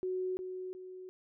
sine tone with echo, 370 Hz, F#4, in tune, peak -32 dBFS, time 0.03-0.37 s, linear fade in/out 0 ms, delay 360 ms, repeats 2, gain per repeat -6 dB, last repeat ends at 1.09 s, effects none

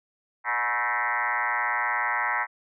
sine tone with frequency modulation, 1436 Hz, F6, 48 cents sharp, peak -23 dBFS, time 0.44-2.47 s, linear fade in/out 50 ms, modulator 117 Hz, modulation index 5.4, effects none

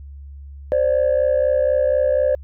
sine tone pair together, 523.3 / 587.4 Hz, C5 / D5, 0 / 0 cents, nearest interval major second, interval 200 cents, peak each -16 dBFS, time 0.72-2.35 s, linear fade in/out 0 ms, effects tanh soft clip ceiling -10 dBFS + added 70 Hz sine -34 dBFS peak until 2.43 s

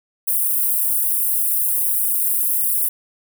white high-pass noise, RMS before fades -19 dBFS, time 0.27-2.89 s, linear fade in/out 10 ms, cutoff 9400 Hz, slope 48 dB/octave, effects none

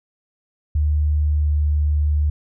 sine tone with pitch glide, 75 to 74.48 Hz, D2 to D2, +37 to +25 cents, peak -15 dBFS, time 0.75-2.3 s, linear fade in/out 5 ms, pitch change -12 cents, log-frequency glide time 1.21-1.55 s, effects none

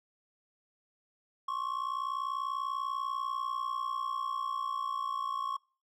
triangle ring-modulated tone, 1095 Hz, C#6, 22 cents flat, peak -27 dBFS, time 1.48-5.57 s, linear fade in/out 5 ms, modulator 30.1 Hz, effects noise-tail reverb RT60 0.4 s tail -25 dB re dry

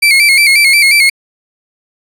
35% pulse tone with vibrato, 2246 Hz, C#7, 22 cents sharp, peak -3 dBFS, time 0.02-1.1 s, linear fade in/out 10 ms, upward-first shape square, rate 5.6 Hz, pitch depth 65 cents each way, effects resampled to 32000 Hz

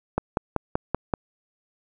click train, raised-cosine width 1 ms, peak -8 dBFS, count 6, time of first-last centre 0.18-1.138 s, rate 5.22 Hz, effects none

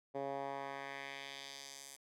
10% pulse tone with band-pass filter sweep, 138.2 Hz, C#3, 5 cents flat, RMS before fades -45 dBFS, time 0.14-1.97 s, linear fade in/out 20 ms, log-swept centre 520 to 8900 Hz, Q 1.4, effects none

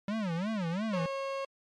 square tone with vibrato, 191.7 Hz, G3, 38 cents flat, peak -31 dBFS, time 0.08-1.06 s, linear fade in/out 2 ms, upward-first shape sine, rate 2.9 Hz, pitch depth 270 cents each way
30% pulse tone, 545 Hz, C#5, 29 cents flat, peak -30 dBFS, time 0.93-1.45 s, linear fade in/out 5 ms
effects low-pass 4000 Hz 12 dB/octave + MP3 64 kbps

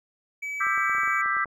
triangle tone, 2288 Hz, D7, 46 cents flat, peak -28 dBFS, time 0.42-1.22 s, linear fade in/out 10 ms
sine chord, E minor seventh, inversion third, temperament just, 1186.7 / 1318.5 / 1582.2 / 1977.8 Hz, D6 / E6 / G6 / B6, +18 / 0 / +16 / +2 cents, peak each -28 dBFS, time 0.6-1.45 s, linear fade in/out 10 ms
clicks, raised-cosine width 1 ms, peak -31 dBFS, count 10, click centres 0.668 / 0.777 / 0.896 / 0.95 / 0.983 / 1.034 / 1.076 / 1.26 / 1.367 / 1.457 s
effects none

